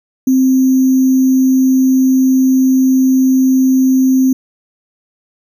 sine tone with sample-and-hold, 261.6 Hz, C4, in tune, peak -7 dBFS, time 0.27-4.33 s, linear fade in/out 5 ms, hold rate 6300 Hz, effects none

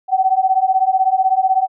sine beating tone pair, 751 / 767 Hz, F#5 / G5, +26 / -38 cents, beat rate 16 Hz, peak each -15 dBFS, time 0.08-1.68 s, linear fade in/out 50 ms, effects none

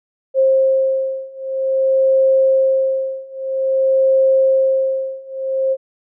sine beating tone pair, 531 / 531.51 Hz, C5 / C5, +25 / +27 cents, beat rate 0.51 Hz, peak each -16 / -15 dBFS, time 0.34-5.77 s, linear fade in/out 50 ms, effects none

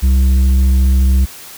triangle tone with tanh clipping, 65.3 Hz, C2, 3 cents flat, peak -9 dBFS, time 0.02-1.26 s, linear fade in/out 20 ms, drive 11 dB, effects white hiss -34 dBFS RMS until 1.57 s

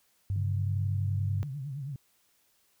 sine tone with pitch glide, 98 to 98.97 Hz, G2 to G2, 0 to +17 cents, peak -27 dBFS, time 0.3-1.43 s, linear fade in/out 0 ms, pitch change +17 cents, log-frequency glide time 0.53-1.28 s
sine tone with vibrato, 139 Hz, C#3, 5 cents sharp, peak -34 dBFS, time 0.36-1.96 s, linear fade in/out 2 ms, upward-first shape triangle, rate 9.3 Hz, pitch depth 160 cents each way
effects white hiss -69 dBFS RMS until 2.8 s

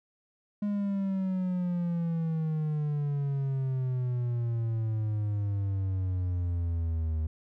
triangle exponential sweep, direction down, 207.4 to 77.78 Hz, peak -25 dBFS, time 0.62-7.27 s, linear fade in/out 5 ms, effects none

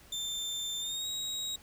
30% pulse tone with pitch glide, 3571 to 3805 Hz, A7 to A#7, +25 to +35 cents, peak -31 dBFS, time 0.12-1.56 s, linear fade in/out 5 ms, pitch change +110 cents, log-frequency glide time 0.8-1.07 s, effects pink hiss -57 dBFS RMS until 1.62 s

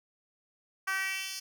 10% pulse tone with high-pass filter sweep, 383.6 Hz, G4, 37 cents flat, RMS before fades -34 dBFS, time 0.87-1.4 s, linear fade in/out 10 ms, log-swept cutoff 1300 to 4500 Hz, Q 2.5, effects none

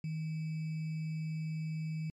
sine tone with sample-and-hold, 157.9 Hz, D#3, 26 cents sharp, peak -34 dBFS, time 0.04-2.1 s, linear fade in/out 2 ms, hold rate 2450 Hz, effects low-pass 6000 Hz 12 dB/octave + MP3 64 kbps

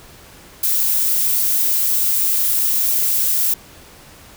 violet noise, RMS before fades -17 dBFS, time 0.63-3.54 s, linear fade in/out 5 ms, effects pink hiss -43 dBFS RMS until 4.36 s

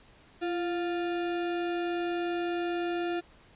sine tone with sample-and-hold, 343.2 Hz, F4, 30 cents flat, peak -28 dBFS, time 0.41-3.21 s, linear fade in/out 20 ms, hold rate 1050 Hz, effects pink hiss -58 dBFS RMS until 3.55 s + resampled to 8000 Hz

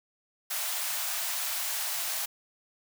white high-pass noise, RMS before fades -32 dBFS, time 0.5-2.26 s, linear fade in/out 10 ms, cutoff 590 Hz, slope 96 dB/octave, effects none

